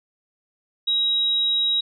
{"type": "tone", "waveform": "sine", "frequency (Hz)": 3825, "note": "A#7", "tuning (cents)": 44, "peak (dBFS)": -18, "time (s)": [0.87, 1.81], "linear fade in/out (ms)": 10, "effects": []}